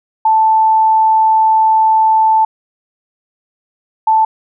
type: tone pair in turn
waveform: sine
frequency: 880 / 880 Hz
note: A5 / A5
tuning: 0 / 0 cents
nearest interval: unison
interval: 0 cents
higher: neither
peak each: -7 dBFS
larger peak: neither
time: 0.25-2.45 / 4.07-4.25 s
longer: first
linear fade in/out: 5 ms
effects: none